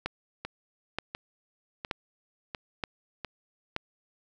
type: two click trains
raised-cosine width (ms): 0.3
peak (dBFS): -14 / -19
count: 5 / 5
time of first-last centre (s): 0.06-3.764 / 0.45-3.247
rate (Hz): 1.08 / 1.43
effects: none